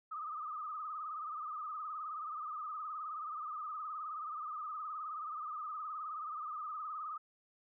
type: tone with vibrato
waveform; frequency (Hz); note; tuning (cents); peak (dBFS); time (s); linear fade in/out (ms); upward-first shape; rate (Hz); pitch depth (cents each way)
sine; 1234; D#6; -15; -39; 0.11-7.18; 10; sine; 19; 81
effects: none